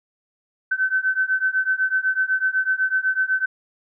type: beating tone pair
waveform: sine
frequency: 1524 / 1532 Hz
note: G6 / G6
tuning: -49 / -40 cents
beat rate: 8 Hz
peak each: -22 / -21 dBFS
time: 0.71-3.46 s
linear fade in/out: 10 ms
effects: none